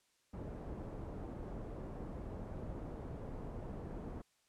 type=low-pass noise; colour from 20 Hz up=pink; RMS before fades=-45 dBFS; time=0.33-4.22 s; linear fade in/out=10 ms; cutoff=630 Hz; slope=12 dB/octave; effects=white hiss -75 dBFS RMS until 4.48 s + low-pass 9000 Hz 12 dB/octave